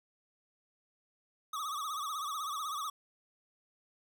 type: tone with vibrato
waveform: square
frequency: 1198 Hz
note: D6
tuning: 34 cents sharp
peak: -36 dBFS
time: 1.53-2.9 s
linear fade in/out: 5 ms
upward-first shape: sine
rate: 16 Hz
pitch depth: 120 cents each way
effects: none